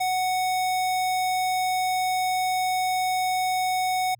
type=tone; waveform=square; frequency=741 Hz; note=F#5; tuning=2 cents sharp; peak=-23 dBFS; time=0-4.15 s; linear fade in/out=10 ms; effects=added 119 Hz sine -54 dBFS peak until 4.19 s